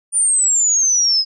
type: exponential sweep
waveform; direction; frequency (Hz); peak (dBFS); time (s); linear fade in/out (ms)
sine; down; 9397 to 5030; -12; 0.12-1.25; 50
effects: none